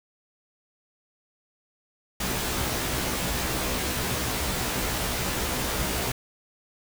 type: noise with comb filter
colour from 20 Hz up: pink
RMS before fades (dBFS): -28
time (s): 2.2-6.12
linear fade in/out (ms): 5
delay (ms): 16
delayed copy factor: +1
effects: none